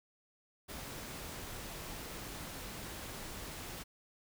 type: noise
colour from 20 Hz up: pink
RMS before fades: -45 dBFS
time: 0.68-3.84 s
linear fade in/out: 20 ms
effects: none